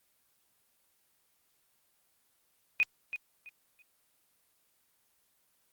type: tone with echo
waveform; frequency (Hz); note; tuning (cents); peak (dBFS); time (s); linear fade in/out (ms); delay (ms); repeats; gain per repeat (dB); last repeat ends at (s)
sine; 2489; D#7; 0; -21; 2.8-2.83; 0; 330; 3; -12; 3.82
effects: white hiss -72 dBFS RMS until 5.72 s + Opus 24 kbps